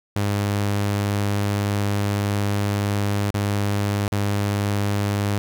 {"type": "tone with dropouts", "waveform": "sawtooth", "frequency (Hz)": 101.7, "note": "G#2", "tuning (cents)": -36, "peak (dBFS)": -16, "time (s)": [0.16, 5.38], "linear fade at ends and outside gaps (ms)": 0, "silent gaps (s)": [[3.306, 3.343], [4.079, 4.121]], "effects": []}